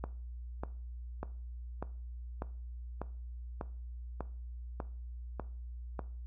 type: click train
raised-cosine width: 1 ms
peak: -23 dBFS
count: 11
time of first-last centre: 0.04-5.992 s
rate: 1.68 Hz
effects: noise-tail reverb RT60 0.4 s tail -17 dB re dry + added 60 Hz sine -41 dBFS peak until 6.26 s